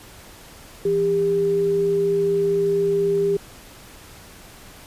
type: tone pair together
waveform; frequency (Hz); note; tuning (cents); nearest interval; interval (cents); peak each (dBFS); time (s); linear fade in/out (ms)
sine; 168.1 / 399.8; E3 / G4; +34 / +34; octave + minor third; 1500; -29 / -17; 0.85-3.37; 5
effects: pink hiss -44 dBFS RMS until 4.86 s + resampled to 32000 Hz